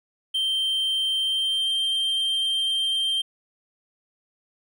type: tone with pitch glide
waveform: triangle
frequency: 3136 to 3156 Hz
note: G7 to G7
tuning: 0 to +11 cents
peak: -20 dBFS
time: 0.34-3.22 s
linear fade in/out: 10 ms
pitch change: +11 cents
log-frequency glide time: 1.2-1.7 s
effects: none